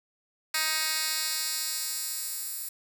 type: tone with high-pass filter sweep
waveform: 10% pulse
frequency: 314 Hz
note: D#4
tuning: 16 cents sharp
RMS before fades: -31 dBFS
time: 0.54-2.69 s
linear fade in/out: 5 ms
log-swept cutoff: 2400 to 11000 Hz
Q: 0.8
effects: 9-bit